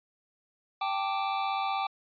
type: chord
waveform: square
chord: G suspended second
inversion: none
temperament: equal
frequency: 784 / 880 / 1174.7 Hz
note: G5 / A5 / D6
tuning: 0 / 0 / 0 cents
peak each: -31 / -37 / -34 dBFS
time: 0.81-1.87 s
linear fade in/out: 5 ms
effects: resampled to 11025 Hz